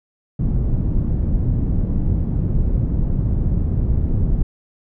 pink low-pass noise, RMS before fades -18 dBFS, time 0.39-4.43 s, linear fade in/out 5 ms, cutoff 170 Hz, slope 12 dB/octave, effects none

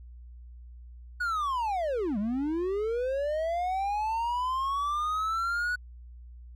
triangle linear two-way sweep, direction down then up, 1480 to 196 to 1480 Hz, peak -25 dBFS, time 1.2-5.76 s, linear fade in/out 10 ms, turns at 2.18 s, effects added 60 Hz sine -44 dBFS peak until 6.55 s

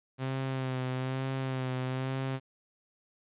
sawtooth tone with vibrato, 130.81 Hz, C3, in tune, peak -27 dBFS, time 0.18-2.4 s, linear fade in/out 50 ms, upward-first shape sine, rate 1.1 Hz, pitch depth 32 cents each way, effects resampled to 8000 Hz + 11-bit

